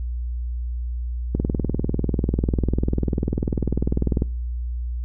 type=click train; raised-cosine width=3 ms; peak=-8 dBFS; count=59; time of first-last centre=1.35-4.221 s; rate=20.2 Hz; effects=noise-tail reverb RT60 0.4 s tail -23 dB re dry + added 60 Hz sine -24 dBFS peak until 5.04 s